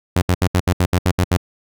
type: tone bursts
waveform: sawtooth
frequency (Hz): 90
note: F#2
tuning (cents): -47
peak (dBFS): -9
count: 10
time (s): 0.16-1.371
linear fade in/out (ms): 5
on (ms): 59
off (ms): 69
effects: none